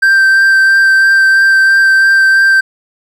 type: tone with vibrato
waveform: triangle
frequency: 1568 Hz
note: G6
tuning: in tune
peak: -3 dBFS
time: 0.02-2.61 s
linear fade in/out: 10 ms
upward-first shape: sine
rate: 3 Hz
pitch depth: 11 cents each way
effects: none